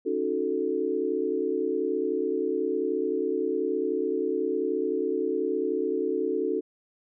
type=chord; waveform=sine; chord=D# half-diminished seventh; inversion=third; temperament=equal; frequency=277.2 / 311.1 / 370 / 440 Hz; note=C#4 / D#4 / F#4 / A4; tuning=0 / 0 / 0 / 0 cents; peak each=-33 / -32 / -29 / -28 dBFS; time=0.05-6.61 s; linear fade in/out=20 ms; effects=none